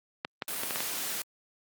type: clicks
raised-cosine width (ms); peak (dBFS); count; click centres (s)
0.3; -15; 6; 0.249 / 0.422 / 0.634 / 0.708 / 0.759 / 0.805
type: noise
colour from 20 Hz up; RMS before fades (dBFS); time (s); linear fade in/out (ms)
white; -34; 0.48-1.22; 2
effects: high-pass 150 Hz 12 dB/octave + Opus 48 kbps